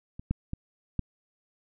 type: clicks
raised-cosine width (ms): 5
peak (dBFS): -27 / -14 / -20 / -15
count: 4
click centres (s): 0.195 / 0.31 / 0.534 / 0.993
effects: none